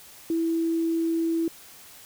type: tone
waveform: sine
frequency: 329.6 Hz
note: E4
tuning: in tune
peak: -22 dBFS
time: 0.3-1.48 s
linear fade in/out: 2 ms
effects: white hiss -48 dBFS RMS until 2.05 s